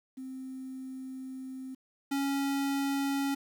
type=tone pair in turn; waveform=sine / square; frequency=261.6 / 277.2 Hz; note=C4 / C#4; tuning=0 / 0 cents; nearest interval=minor second; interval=100 cents; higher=second; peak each=-38 / -29 dBFS; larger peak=second; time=0.17-1.75 / 2.11-3.35 s; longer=first; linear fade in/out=10 ms; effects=10-bit